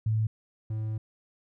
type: tone pair in turn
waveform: sine / triangle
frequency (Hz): 109.6 / 109.13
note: A2 / A2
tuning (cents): -6 / -14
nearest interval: unison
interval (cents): 8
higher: first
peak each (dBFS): -23 / -27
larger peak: first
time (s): 0.06-0.27 / 0.7-0.98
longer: second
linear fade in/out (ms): 5
effects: none